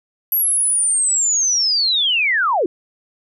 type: linear sweep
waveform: sine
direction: down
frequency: 11770 to 310.9 Hz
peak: -14 dBFS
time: 0.32-2.66 s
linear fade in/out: 2 ms
effects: none